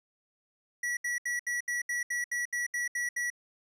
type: tone bursts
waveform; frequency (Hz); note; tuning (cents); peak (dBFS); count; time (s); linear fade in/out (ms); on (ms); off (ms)
square; 1937; B6; -34; -30; 12; 0.83-3.302; 5; 140; 72
effects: low-pass 11000 Hz 12 dB/octave